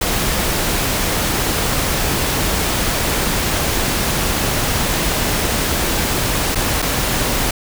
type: noise with dropouts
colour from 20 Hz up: pink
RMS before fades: -18 dBFS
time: 0.01-7.51 s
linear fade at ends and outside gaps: 5 ms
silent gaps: 6.549-6.555 / 6.82-6.824 s
effects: none